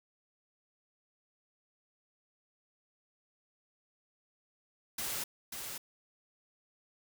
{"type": "noise with echo", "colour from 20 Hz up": "white", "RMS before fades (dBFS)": -37, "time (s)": [4.98, 5.24], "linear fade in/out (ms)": 5, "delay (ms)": 540, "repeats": 1, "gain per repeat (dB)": -5, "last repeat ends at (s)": 5.78, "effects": []}